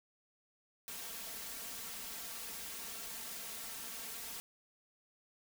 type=noise with comb filter; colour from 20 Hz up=white; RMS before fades=-45 dBFS; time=0.88-4.4 s; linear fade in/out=0 ms; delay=4.4 ms; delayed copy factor=+0.75; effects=none